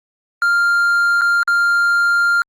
triangle tone with dropouts, 1396.9 Hz, F6, in tune, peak -10 dBFS, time 0.42-2.42 s, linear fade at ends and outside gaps 1 ms, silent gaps 1.211-1.217 / 1.431-1.477 s, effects Opus 48 kbps

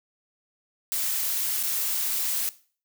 blue noise with dropouts, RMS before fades -27 dBFS, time 0.92-2.49 s, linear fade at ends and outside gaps 0 ms, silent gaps 1.63-1.635 s, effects noise-tail reverb RT60 0.4 s tail -17 dB re dry

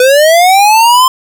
square linear sweep, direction up, 493.9 to 1046.5 Hz, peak -4 dBFS, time 0-1.08 s, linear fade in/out 2 ms, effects none

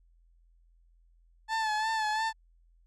30% pulse tone with vibrato, 872 Hz, A5, 16 cents flat, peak -25 dBFS, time 1.48-2.33 s, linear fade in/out 50 ms, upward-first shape sine, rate 2.9 Hz, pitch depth 45 cents each way, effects added 42 Hz sine -60 dBFS peak until 2.86 s + low-pass 6000 Hz 12 dB/octave

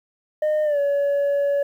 sine tone with pitch glide, 611 to 566.8 Hz, D#5 to C#5, -32 to +38 cents, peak -15 dBFS, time 0.42-1.63 s, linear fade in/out 5 ms, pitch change -130 cents, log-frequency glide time 0.64-0.79 s, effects tanh soft clip ceiling -17 dBFS + 9-bit

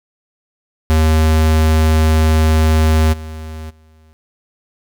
square tone with level steps, 78.8 Hz, D#2, 23 cents sharp, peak -10 / -27 / -46 dBFS, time 0.9-4.13 s, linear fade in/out 0 ms, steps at 3.12 / 3.69 s, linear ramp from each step 20 ms, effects none

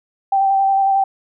sine tone with vibrato, 781 Hz, G5, 7 cents flat, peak -12 dBFS, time 0.32-1.04 s, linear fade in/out 5 ms, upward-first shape square, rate 11 Hz, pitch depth 13 cents each way, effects none

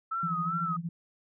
sine tone with vibrato, 1300 Hz, E6, 24 cents flat, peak -29 dBFS, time 0.11-0.77 s, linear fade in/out 10 ms, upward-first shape sine, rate 2.6 Hz, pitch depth 82 cents each way
sine tone with tremolo, 168.7 Hz, E3, 40 cents sharp, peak -29 dBFS, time 0.23-0.89 s, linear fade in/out 2 ms, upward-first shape sine, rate 13 Hz, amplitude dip 85%
effects none

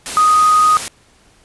sine tone in noise, 1246 Hz, D#6, 2 cents sharp, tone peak -8 dBFS, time 0.17-0.77 s, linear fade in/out 0 ms, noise white, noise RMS -24 dBFS, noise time 0.06-0.88 s, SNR +13 dB, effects pink hiss -51 dBFS RMS until 1.44 s + resampled to 24000 Hz

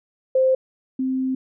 sine tone pair in turn, 522 / 261 Hz, C5 / C4, -4 / -4 cents, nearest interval octave, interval 1200 cents, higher first, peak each -14 / -20 dBFS, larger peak first, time 0.35-0.55 / 0.99-1.35 s, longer second, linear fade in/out 5 ms, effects none

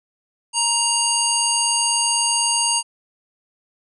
harmonic tone, 936 Hz, A#5, 7 cents sharp, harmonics 1 / 3 / 5 / 7 / 9 / 10, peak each -24 / -24 / -24 / -24 / -24 / -24 dBFS, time 0.53-2.83 s, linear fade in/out 50 ms, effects none

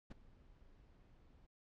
brown noise with ADSR envelope, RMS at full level -44 dBFS, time 0.1-1.47 s, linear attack 14 ms, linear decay 15 ms, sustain -20 dB, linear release 17 ms, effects low-pass 5000 Hz 12 dB/octave

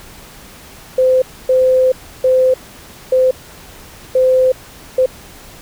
sine tone bursts at uneven times, 515 Hz, C5, 28 cents flat, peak -8 dBFS, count 6, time 0.98-1.22 / 1.49-1.92 / 2.24-2.54 / 3.12-3.31 / 4.15-4.52 / 4.98-5.06 s, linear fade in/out 5 ms, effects pink hiss -38 dBFS RMS until 5.61 s

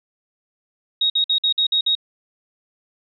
sine tone bursts, 3768 Hz, A#7, 18 cents sharp, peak -15 dBFS, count 7, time 1.01-1.952 s, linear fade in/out 5 ms, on 90 ms, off 52 ms, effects none

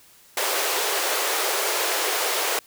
pink high-pass noise, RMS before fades -24 dBFS, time 0.37-2.59 s, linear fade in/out 2 ms, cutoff 380 Hz, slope 48 dB/octave, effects white hiss -53 dBFS RMS until 2.66 s

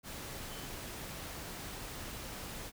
sine tone in noise, 3052 Hz, G7, 47 cents flat, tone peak -53 dBFS, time 0.48-0.68 s, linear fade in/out 50 ms, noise pink, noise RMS -44 dBFS, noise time 0.03-2.72 s, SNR -12 dB, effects none

